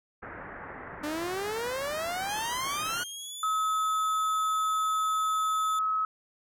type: low-pass noise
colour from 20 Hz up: white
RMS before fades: -42 dBFS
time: 0.22-3.04 s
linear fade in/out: 10 ms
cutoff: 1900 Hz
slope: 48 dB/octave
type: exponential sweep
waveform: sawtooth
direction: up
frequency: 291.5 to 1480 Hz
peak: -27 dBFS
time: 1.03-3.04 s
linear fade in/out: 10 ms
type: tone with pitch glide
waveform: 20% pulse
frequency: 3145 to 3510 Hz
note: G7 to A7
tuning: +5 to -5 cents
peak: -32 dBFS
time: 2.29-5.79 s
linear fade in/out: 2 ms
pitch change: +190 cents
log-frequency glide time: 2.97-3.44 s
type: tone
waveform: sine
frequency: 1283 Hz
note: E6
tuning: 47 cents flat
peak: -25 dBFS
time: 3.43-6.05 s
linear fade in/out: 2 ms
effects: none